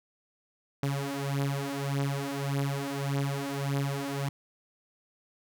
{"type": "beating tone pair", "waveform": "sawtooth", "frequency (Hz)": [138.59, 140.29], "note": ["C#3", "C#3"], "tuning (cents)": [0, 21], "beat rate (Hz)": 1.7, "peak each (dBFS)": -28, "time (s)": [0.83, 4.29], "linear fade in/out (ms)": 2, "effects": []}